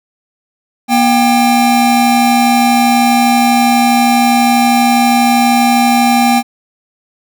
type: tone pair together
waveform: square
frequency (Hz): 240.2 / 793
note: B3 / G5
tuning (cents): -48 / +20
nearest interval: octave + major sixth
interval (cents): 2068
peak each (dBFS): -11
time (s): 0.88-6.43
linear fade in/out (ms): 50
effects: none